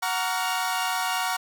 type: chord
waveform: sawtooth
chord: Gb major seventh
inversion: none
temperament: equal with one note detuned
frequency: 740 / 932.3 / 1130.1 / 1396.9 Hz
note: Gb5 / Bb5 / Db6 / F6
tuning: 0 / 0 / +33 / 0 cents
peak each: -25 / -26 / -28 / -28 dBFS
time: 0.02-1.37 s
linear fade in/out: 10 ms
effects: none